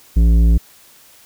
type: tone with tanh clipping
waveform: sine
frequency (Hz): 56.6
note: A1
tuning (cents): +50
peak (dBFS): -10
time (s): 0.16-0.58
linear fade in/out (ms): 10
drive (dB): 11
effects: white hiss -47 dBFS RMS until 1.25 s